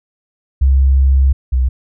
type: tone pair in turn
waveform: sine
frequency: 67.1 / 63.66 Hz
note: C2 / C2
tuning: +44 / -47 cents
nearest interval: minor second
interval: 91 cents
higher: first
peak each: -7 / -10 dBFS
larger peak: first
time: 0.61-1.33 / 1.52-1.69 s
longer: first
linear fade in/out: 10 ms
effects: none